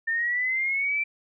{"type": "linear sweep", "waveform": "sine", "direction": "up", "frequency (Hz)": [1797, 2349], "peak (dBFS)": -23, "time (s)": [0.07, 1.04], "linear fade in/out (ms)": 10, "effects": []}